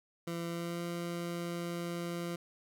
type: tone with pitch glide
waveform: 20% pulse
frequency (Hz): 169.4 to 171.96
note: E3 to F3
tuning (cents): +48 to -27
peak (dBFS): -31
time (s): 0.27-2.36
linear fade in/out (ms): 5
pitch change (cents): +25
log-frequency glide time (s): 0.48-0.82
effects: none